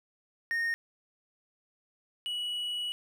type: tone pair in turn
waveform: triangle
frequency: 1847 / 2932 Hz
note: A#6 / F#7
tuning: -16 / -16 cents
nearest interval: minor sixth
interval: 800 cents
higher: second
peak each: -26 / -30 dBFS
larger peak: first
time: 0.51-0.74 / 2.26-2.92 s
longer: second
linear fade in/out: 0 ms
effects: none